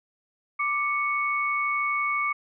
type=tone pair together; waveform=sine; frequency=1175.4 / 2217 Hz; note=D6 / C#7; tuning=+1 / 0 cents; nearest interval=major seventh; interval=1099 cents; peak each=-26 dBFS; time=0.59-2.33 s; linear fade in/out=10 ms; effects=none